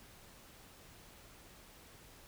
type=silence; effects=pink hiss -58 dBFS RMS until 2.27 s